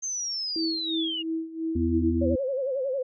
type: linear sweep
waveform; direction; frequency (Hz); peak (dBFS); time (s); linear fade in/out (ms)
sine; down; 6370 to 2794; -28; 0.02-1.23; 20
type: tone with tremolo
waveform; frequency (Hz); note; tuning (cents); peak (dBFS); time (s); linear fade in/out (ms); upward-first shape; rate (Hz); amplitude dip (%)
sine; 324.2; E4; -29; -25; 0.56-2.18; 2; sine; 2.9; 80
type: harmonic tone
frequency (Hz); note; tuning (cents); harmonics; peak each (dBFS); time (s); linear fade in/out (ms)
83.2; E2; +17; 1 / 3 / 4; -27 / -26 / -26; 1.75-2.36; 10
type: tone with vibrato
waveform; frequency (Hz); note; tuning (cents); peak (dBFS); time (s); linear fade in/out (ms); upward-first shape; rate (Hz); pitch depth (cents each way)
sine; 533; C5; +32; -25; 2.21-3.03; 10; sine; 11; 97
effects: none